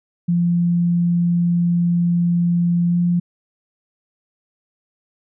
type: tone with pitch glide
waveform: sine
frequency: 172.9 to 174.51 Hz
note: F3 to F3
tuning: -17 to -1 cents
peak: -14 dBFS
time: 0.28-3.2 s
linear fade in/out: 10 ms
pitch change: +16 cents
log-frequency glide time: 2.88-2.98 s
effects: none